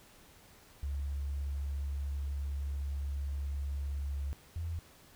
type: tone pair in turn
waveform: sine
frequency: 70.2 / 82.79 Hz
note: C#2 / E2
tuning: +22 / +8 cents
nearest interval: minor third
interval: 286 cents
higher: second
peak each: -33 / -34 dBFS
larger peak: first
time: 0.83-4.33 / 4.56-4.79 s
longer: first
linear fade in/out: 0 ms
effects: pink hiss -59 dBFS RMS until 5.15 s